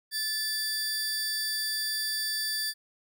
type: tone pair together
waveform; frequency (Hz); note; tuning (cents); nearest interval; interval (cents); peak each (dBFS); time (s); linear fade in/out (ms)
sawtooth; 1746 / 4661; A6 / D8; -14 / -14; octave + perfect fourth; 1700; -31 / -27; 0.11-2.74; 50
effects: none